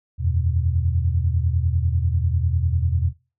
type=chord; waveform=sine; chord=E suspended second; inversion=none; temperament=equal; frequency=82.41 / 92.5 / 123.47 Hz; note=E2 / F#2 / B2; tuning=0 / 0 / 0 cents; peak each=-20 / -24 / -25 dBFS; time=0.18-3.13 s; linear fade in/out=50 ms; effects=noise-tail reverb RT60 0.3 s tail -20 dB re dry